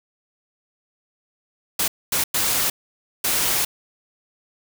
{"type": "noise bursts at uneven times", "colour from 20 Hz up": "white", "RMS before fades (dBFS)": -21, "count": 4, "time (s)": [[1.79, 1.88], [2.12, 2.24], [2.34, 2.7], [3.24, 3.65]], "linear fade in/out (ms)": 5, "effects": []}